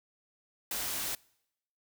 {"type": "noise", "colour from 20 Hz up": "white", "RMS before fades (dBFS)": -35, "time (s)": [0.71, 1.15], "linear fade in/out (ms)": 2, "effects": ["noise-tail reverb RT60 0.8 s tail -25 dB re dry"]}